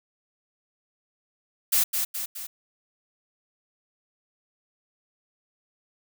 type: noise with echo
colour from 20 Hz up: blue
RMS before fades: -21 dBFS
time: 1.72-1.84 s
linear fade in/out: 10 ms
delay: 210 ms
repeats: 3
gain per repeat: -5 dB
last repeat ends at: 2.47 s
effects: none